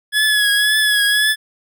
25% pulse tone with vibrato, 1690 Hz, G#6, 30 cents sharp, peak -9 dBFS, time 0.12-1.36 s, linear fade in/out 50 ms, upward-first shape triangle, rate 1.9 Hz, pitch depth 47 cents each way, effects none

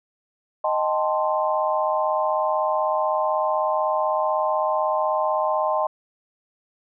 sine chord, A half-diminished seventh, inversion second, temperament equal, 622.3 / 784 / 880 / 1046.5 Hz, Eb5 / G5 / A5 / C6, 0 / 0 / 0 / 0 cents, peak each -23 / -27 / -26 / -25 dBFS, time 0.64-5.87 s, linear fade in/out 5 ms, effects none

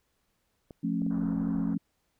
clicks, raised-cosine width 2 ms, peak -31 dBFS, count 3, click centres 0.708 / 1.019 / 1.065 s
sine chord, F augmented, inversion none, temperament just, 174.61 / 218.3 / 272.8 Hz, F3 / A3 / C#4, 0 / -13 / -28 cents, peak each -31 dBFS, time 0.83-1.78 s, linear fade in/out 10 ms
pink low-pass noise, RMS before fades -45 dBFS, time 1.1-1.75 s, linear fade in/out 10 ms, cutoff 1500 Hz, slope 48 dB/octave
effects pink hiss -75 dBFS RMS until 2.19 s

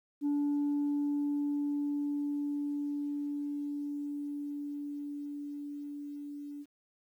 sine tone with level ramp, 289.2 Hz, D4, 27 cents flat, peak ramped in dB -25 to -40 dBFS, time 0.21-6.66 s, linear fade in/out 50 ms, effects tanh soft clip ceiling -26 dBFS + 11-bit

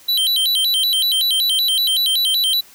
square tone with vibrato, 3520 Hz, A7, in tune, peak -15 dBFS, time 0.08-2.61 s, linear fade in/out 10 ms, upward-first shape square, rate 5.3 Hz, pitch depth 200 cents each way, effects white hiss -46 dBFS RMS until 2.74 s

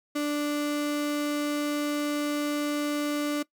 35% pulse tone, 293.7 Hz, D4, in tune, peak -24 dBFS, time 0.15-3.43 s, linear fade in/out 10 ms, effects noise-tail reverb RT60 0.1 s tail -20 dB re dry

